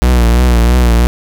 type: tone with vibrato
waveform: 45% pulse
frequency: 60 Hz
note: B1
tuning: 49 cents flat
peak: -6 dBFS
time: 0.02-1.07 s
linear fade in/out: 0 ms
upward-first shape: triangle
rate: 3 Hz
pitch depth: 80 cents each way
effects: none